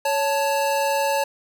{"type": "tone pair together", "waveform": "square", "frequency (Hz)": [558.1, 880], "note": ["C#5", "A5"], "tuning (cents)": [12, 0], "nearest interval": "minor sixth", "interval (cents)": 788, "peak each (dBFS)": -23, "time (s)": [0.05, 1.24], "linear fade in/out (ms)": 5, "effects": []}